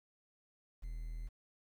triangle tone with quantisation, 40.4 Hz, E1, 34 cents flat, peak -38 dBFS, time 0.82-1.29 s, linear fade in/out 20 ms, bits 11, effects none

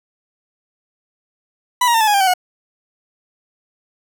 40% pulse tone with pitch steps, 987.8 / 945.9 / 905.8 / 867.4 / 830.6 / 795.4 / 761.7 / 729.4 Hz, B5 / A#5 / A#5 / A5 / G#5 / G5 / G5 / F#5, 0 / +25 / -50 / -25 / 0 / +25 / -50 / -25 cents, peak -11 dBFS, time 1.81-2.338 s, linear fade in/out 5 ms, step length 66 ms, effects none

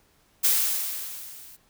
blue noise with level ramp, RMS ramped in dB -19 to -48 dBFS, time 0.43-1.57 s, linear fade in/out 20 ms, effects pink hiss -63 dBFS RMS until 1.69 s

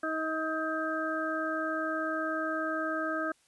harmonic tone, 316.6 Hz, D#4, 30 cents sharp, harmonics 1 / 2 / 4 / 5, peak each -35 / -35 / -35 / -35 dBFS, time 0.03-3.32 s, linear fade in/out 5 ms, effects white hiss -67 dBFS RMS until 3.47 s + resampled to 24000 Hz

